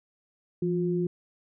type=tone pair together; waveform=sine; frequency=171.34 / 356 Hz; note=F3 / F4; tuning=-33 / +33 cents; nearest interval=octave + minor second; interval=1266 cents; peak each=-27 dBFS; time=0.62-1.07 s; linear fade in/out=5 ms; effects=none